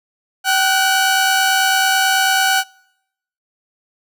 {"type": "tone pair together", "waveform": "sawtooth", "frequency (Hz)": [770, 1470.9], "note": ["G5", "F#6"], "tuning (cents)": [-31, -11], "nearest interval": "major seventh", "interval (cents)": 1120, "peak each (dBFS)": -12, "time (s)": [0.44, 2.64], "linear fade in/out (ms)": 50, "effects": ["noise-tail reverb RT60 0.8 s tail -26 dB re dry"]}